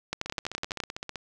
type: two click trains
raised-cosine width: 0.2 ms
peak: -18 / -12 dBFS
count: 15 / 9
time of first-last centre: 0.26-1.157 / 0.13-0.802 s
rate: 15.6 / 11.9 Hz
effects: none